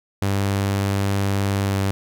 sawtooth tone with pitch glide, 99 to 97.75 Hz, G2 to G2, +18 to -4 cents, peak -15 dBFS, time 0.22-1.91 s, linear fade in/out 0 ms, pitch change -22 cents, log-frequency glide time 1.64-1.76 s, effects none

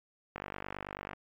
click train, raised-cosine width 0.5 ms, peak -23 dBFS, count 39, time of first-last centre 0.36-1.132 s, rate 49.2 Hz, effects AAC 64 kbps

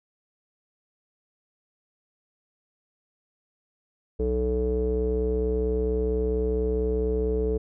square tone with low-pass filter, 62.2 Hz, B1, 13 cents sharp, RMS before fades -25 dBFS, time 4.19-7.58 s, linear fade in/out 10 ms, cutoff 440 Hz, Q 8.5, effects none

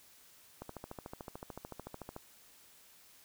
click train, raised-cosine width 1 ms, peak -29 dBFS, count 22, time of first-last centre 0.62-2.164 s, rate 13.6 Hz, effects white hiss -61 dBFS RMS until 3.24 s

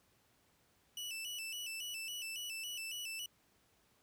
sawtooth tone with vibrato, 2794 Hz, F7, in tune, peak -38 dBFS, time 0.97-3.26 s, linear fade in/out 2 ms, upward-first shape square, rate 3.6 Hz, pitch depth 90 cents each way, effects pink hiss -72 dBFS RMS until 4.02 s + high-pass 60 Hz 12 dB/octave

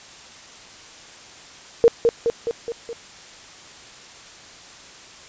sine tone with echo, 466.2 Hz, A#4, in tune, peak -8 dBFS, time 1.84-1.88 s, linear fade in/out 0 ms, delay 210 ms, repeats 5, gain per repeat -4 dB, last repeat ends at 2.93 s, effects white hiss -43 dBFS RMS until 5.28 s + resampled to 16000 Hz

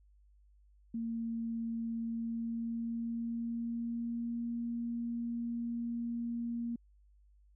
sine tone with pitch glide, 229.3 to 235.1 Hz, A#3 to A#3, -28 to +15 cents, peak -34 dBFS, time 0.94-6.76 s, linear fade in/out 5 ms, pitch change +43 cents, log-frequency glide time 2.03-4.45 s, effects added 50 Hz sine -61 dBFS peak until 7.55 s

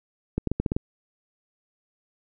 clicks, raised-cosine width 3 ms, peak -11 dBFS, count 7, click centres 0.38 / 0.473 / 0.516 / 0.6 / 0.662 / 0.719 / 0.765 s, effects none

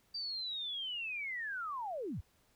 sine linear sweep, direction down, 4699 to 51.5 Hz, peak -37 dBFS, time 0.14-2.21 s, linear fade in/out 10 ms, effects pink hiss -71 dBFS RMS until 2.55 s

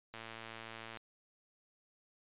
click train, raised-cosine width 0.3 ms, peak -30 dBFS, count 95, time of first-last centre 0.14-0.972 s, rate 113 Hz, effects resampled to 8000 Hz

